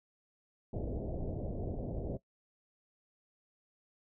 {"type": "low-pass noise", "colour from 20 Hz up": "pink", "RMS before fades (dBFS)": -38, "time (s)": [0.73, 2.17], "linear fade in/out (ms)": 2, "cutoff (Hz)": 660, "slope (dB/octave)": 48, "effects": ["noise-tail reverb RT60 0.1 s tail -18 dB re dry"]}